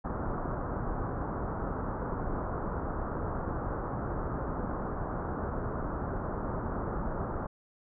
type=low-pass noise; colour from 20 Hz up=pink; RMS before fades=-34 dBFS; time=0.04-7.47 s; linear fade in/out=10 ms; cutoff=1400 Hz; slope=48 dB/octave; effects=none